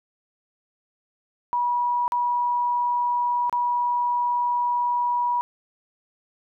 sine tone with dropouts, 969 Hz, B5, 33 cents flat, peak -20 dBFS, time 1.53-5.41 s, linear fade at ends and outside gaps 0 ms, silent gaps 2.079-2.121 / 3.496-3.527 s, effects none

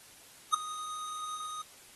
square tone with ADSR envelope, 1244.5 Hz, D#6, in tune, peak -20 dBFS, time 0.52-1.62 s, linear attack 22 ms, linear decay 5 ms, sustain -18 dB, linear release 5 ms, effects white hiss -55 dBFS RMS until 1.95 s + AAC 32 kbps

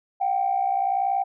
sine tone pair together, 720 / 781 Hz, F#5 / G5, -47 / -7 cents, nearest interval minor second, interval 140 cents, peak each -25 / -21 dBFS, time 0.2-1.24 s, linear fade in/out 20 ms, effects tanh soft clip ceiling -14 dBFS

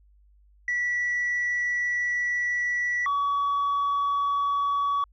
sine tone pair in turn, 1951 / 1132.8 Hz, B6 / C#6, -22 / +37 cents, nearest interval major sixth, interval 941 cents, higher first, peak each -22 / -20 dBFS, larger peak second, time 0.68-3.06 / 3.06-5.04 s, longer first, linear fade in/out 2 ms, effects tanh soft clip ceiling -21 dBFS + added 50 Hz sine -55 dBFS peak until 5.12 s

